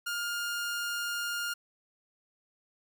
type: tone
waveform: sawtooth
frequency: 1412 Hz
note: F6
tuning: 19 cents sharp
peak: -28 dBFS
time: 0.06-1.54 s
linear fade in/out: 10 ms
effects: none